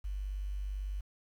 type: tone with quantisation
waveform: sine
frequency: 49 Hz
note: G1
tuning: in tune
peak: -34 dBFS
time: 0.04-1.01 s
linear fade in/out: 10 ms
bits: 10
effects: none